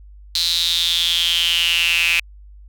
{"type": "tone with high-pass filter sweep", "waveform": "sawtooth", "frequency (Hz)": 170, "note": "F3", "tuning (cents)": -46, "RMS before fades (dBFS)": -18, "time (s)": [0.35, 2.2], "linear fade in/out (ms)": 2, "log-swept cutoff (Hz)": [4100, 2500], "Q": 8.6, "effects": ["added 50 Hz sine -39 dBFS peak until 2.68 s"]}